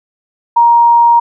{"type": "tone", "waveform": "sine", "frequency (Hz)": 940, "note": "A#5", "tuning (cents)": 14, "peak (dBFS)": -4, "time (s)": [0.56, 1.2], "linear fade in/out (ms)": 10, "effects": []}